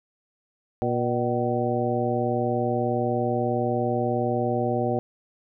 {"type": "harmonic tone with a mistuned harmonic", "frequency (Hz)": 120, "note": "B2", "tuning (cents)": -49, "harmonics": [1, 2, 3, 4, 5, 6], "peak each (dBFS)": [-29, -29, -29, -29, -29, -29], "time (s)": [0.82, 4.99], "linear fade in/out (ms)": 0, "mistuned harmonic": 6, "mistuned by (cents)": 90, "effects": []}